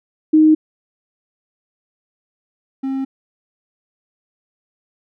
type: tone pair in turn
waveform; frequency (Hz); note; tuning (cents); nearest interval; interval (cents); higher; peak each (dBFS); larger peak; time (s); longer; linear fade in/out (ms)
sine / triangle; 311.1 / 267.8; D#4 / C4; 0 / +40; minor third; 260; first; -7 / -17; first; 0.33-0.55 / 2.83-3.05; neither; 10
effects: none